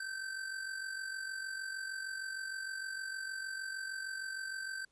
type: tone with amplitude modulation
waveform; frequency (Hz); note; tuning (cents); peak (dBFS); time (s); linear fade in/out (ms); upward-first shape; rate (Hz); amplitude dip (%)
square; 1552; G6; -18; -37; 0-4.85; 5; sine; 46.5; 55
effects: pink hiss -75 dBFS RMS until 4.91 s + resampled to 24000 Hz